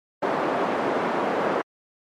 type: band-pass noise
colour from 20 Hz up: pink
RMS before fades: -24 dBFS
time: 0.22-1.62 s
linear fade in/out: 10 ms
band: 310 to 1100 Hz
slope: 12 dB/octave
effects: high-pass 150 Hz 12 dB/octave + MP3 64 kbps